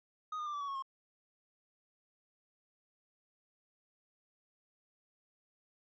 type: tone with pitch steps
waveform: triangle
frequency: 1247 / 1216.4 / 1186.6 / 1157.5 / 1129.1 / 1101.4 / 1074.3 Hz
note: D#6 / D#6 / D6 / D6 / C#6 / C#6 / C6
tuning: +3 / -40 / +18 / -25 / +32 / -11 / +45 cents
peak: -35 dBFS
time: 0.32-0.824 s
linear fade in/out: 5 ms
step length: 72 ms
effects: resampled to 16000 Hz